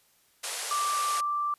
white band-pass noise, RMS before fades -35 dBFS, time 0.43-1.21 s, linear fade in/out 10 ms, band 420 to 11000 Hz, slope 48 dB/octave
sine tone, 1174.7 Hz, D6, in tune, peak -26 dBFS, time 0.71-1.54 s, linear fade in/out 2 ms
effects white hiss -65 dBFS RMS until 1.58 s + resampled to 32000 Hz

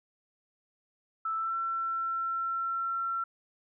sine tone with pitch glide, 1318.5 to 1350.1 Hz, E6 to E6, 0 to +41 cents, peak -29 dBFS, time 1.25-3.24 s, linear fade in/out 5 ms, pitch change +41 cents, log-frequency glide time 1.36-1.55 s, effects none

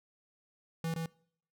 square tone with echo, 164 Hz, E3, 9 cents flat, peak -33 dBFS, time 0.84-0.94 s, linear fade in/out 2 ms, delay 120 ms, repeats 1, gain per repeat -2 dB, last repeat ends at 1.06 s, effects noise-tail reverb RT60 0.6 s tail -23 dB re dry

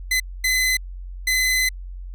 sawtooth tone bursts at uneven times, 2029 Hz, B6, 46 cents sharp, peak -14 dBFS, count 3, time 0.11-0.2 / 0.44-0.77 / 1.27-1.69 s, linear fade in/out 5 ms, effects added 45 Hz sine -31 dBFS peak until 2.14 s

